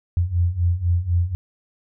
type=beating tone pair; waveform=sine; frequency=85 / 89 Hz; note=F2 / F2; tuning=-46 / +33 cents; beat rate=4 Hz; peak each=-22 / -19 dBFS; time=0.17-1.35 s; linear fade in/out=0 ms; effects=none